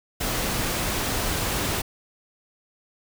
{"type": "noise", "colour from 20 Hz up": "pink", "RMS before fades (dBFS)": -26, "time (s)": [0.2, 1.82], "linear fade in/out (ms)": 10, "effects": []}